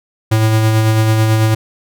square tone with tremolo, 110 Hz, A2, in tune, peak -9 dBFS, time 0.31-1.55 s, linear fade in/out 10 ms, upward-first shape sine, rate 9.1 Hz, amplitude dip 30%, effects none

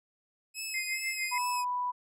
15% pulse tone with vibrato, 2552 Hz, D#7, 43 cents sharp, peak -28 dBFS, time 0.54-1.65 s, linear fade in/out 50 ms, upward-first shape sine, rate 2.4 Hz, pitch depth 39 cents each way
sine tone with tremolo, 2093 Hz, C7, in tune, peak -29 dBFS, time 0.74-1.38 s, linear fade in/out 2 ms, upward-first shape triangle, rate 6.6 Hz, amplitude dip 90%
sine tone, 987.8 Hz, B5, in tune, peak -29 dBFS, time 1.31-1.92 s, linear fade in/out 20 ms
effects none

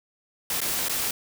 white noise with dropouts, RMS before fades -27 dBFS, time 0.5-1.11 s, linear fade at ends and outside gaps 2 ms, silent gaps 0.605-0.615 / 0.885-0.894 s, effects none

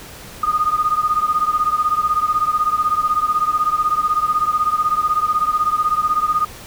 sine beating tone pair, 1225 / 1241 Hz, D#6 / D#6, -27 / -5 cents, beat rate 16 Hz, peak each -17 / -19 dBFS, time 0.43-6.45 s, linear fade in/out 5 ms, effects pink hiss -37 dBFS RMS until 6.66 s

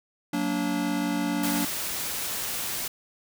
square chord, Gb augmented, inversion none, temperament just, 185 / 231.2 / 289.1 Hz, Gb3 / Bb3 / D4, 0 / -14 / -27 cents, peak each -32 / -32 / -28 dBFS, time 0.33-1.65 s, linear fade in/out 5 ms
white noise, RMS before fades -31 dBFS, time 1.43-2.88 s, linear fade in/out 5 ms
effects none

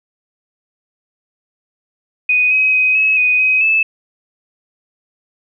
sine tone with pitch steps, 2490 / 2535 / 2516 / 2570 / 2493 / 2524 / 2618 Hz, D#7 / D#7 / D#7 / E7 / D#7 / D#7 / E7, +1 / +32 / +19 / -45 / +3 / +24 / -13 cents, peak -10 dBFS, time 2.29-3.83 s, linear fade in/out 5 ms, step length 220 ms, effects none

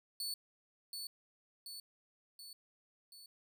sawtooth tone with echo, 4452 Hz, C#8, 7 cents sharp, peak -35 dBFS, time 0.2-0.34 s, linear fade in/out 2 ms, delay 730 ms, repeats 4, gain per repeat -4 dB, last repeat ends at 3.26 s, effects none

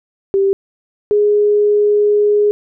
sine tone pair in turn, 392 / 415.3 Hz, G4 / G#4, 0 / 0 cents, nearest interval minor second, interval 100 cents, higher second, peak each -10 / -9 dBFS, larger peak second, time 0.34-0.53 / 1.11-2.51 s, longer second, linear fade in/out 0 ms, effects none

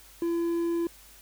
triangle tone, 338.5 Hz, E4, 46 cents sharp, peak -23 dBFS, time 0.22-0.87 s, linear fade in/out 2 ms, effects added 50 Hz sine -57 dBFS peak until 1.21 s + white hiss -53 dBFS RMS until 1.21 s

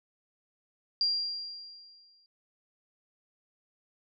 sine tone with exponential decay, 4768 Hz, D8, 25 cents sharp, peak -23 dBFS, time 1.01-2.26 s, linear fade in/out 1 ms, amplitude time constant 270 ms, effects none

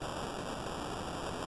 violet noise with sample-and-hold, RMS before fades -39 dBFS, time 0-1.46 s, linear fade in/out 20 ms, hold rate 2100 Hz, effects resampled to 24000 Hz

